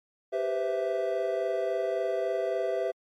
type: chord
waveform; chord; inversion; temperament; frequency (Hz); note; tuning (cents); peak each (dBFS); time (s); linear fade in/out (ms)
triangle; C major seventh; second; equal with one note detuned; 392 / 493.9 / 517.5 / 659.3; G4 / B4 / C5 / E5; 0 / 0 / -19 / 0; -30 / -33 / -31 / -28; 0.32-2.92; 20
effects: MP3 64 kbps